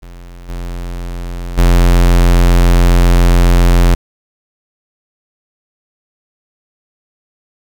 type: tone with level steps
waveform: square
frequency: 43.65 Hz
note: F1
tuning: in tune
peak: -30 / -21 / -6 dBFS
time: 0.02-3.95 s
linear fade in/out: 10 ms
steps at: 0.48 / 1.57 s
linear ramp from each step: 20 ms
effects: 8-bit